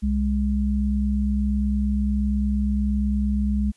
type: tone pair together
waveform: sine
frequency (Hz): 65 / 206.4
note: C2 / G#3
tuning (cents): -11 / -10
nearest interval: octave + minor sixth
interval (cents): 2001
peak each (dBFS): -22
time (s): 0.02-3.72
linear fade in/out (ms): 20
effects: white hiss -61 dBFS RMS until 3.76 s + resampled to 24000 Hz